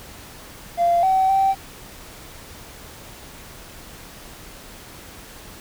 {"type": "tone with pitch steps", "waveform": "triangle", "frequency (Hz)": [690, 761, 776], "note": ["F5", "F#5", "G5"], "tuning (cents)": [-21, 48, -18], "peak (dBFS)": -11, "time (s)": [0.77, 1.55], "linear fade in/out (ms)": 50, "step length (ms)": 260, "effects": ["tanh soft clip ceiling -12 dBFS", "pink hiss -41 dBFS RMS until 5.6 s"]}